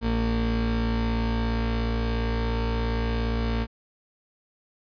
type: tone pair together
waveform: 35% pulse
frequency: 57.08 / 228.5 Hz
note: A#1 / A#3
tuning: -36 / -34 cents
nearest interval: 2 octaves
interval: 2402 cents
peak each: -23 / -26 dBFS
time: 0.01-3.67 s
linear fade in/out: 50 ms
effects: resampled to 11025 Hz